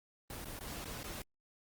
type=noise with dropouts; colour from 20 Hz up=pink; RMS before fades=-44 dBFS; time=0.3-1.22 s; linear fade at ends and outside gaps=2 ms; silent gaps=0.446-0.455 / 0.591-0.608 / 0.845-0.855 / 1.031-1.041 s; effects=Opus 24 kbps